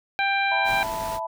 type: harmonic tone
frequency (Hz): 790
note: G5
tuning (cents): +13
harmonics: 1 / 2 / 3 / 4 / 5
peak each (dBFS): -24 / -26 / -25 / -38 / -33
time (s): 0.19-0.83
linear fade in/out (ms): 0
type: chord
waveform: sine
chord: E suspended fourth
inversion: none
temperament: just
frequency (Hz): 659.3 / 879 / 988.9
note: E5 / A5 / B5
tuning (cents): 0 / -2 / +2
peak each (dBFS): -31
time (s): 0.51-1.27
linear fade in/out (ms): 10
type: noise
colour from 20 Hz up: pink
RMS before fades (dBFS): -36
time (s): 0.64-1.2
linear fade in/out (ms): 50
effects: none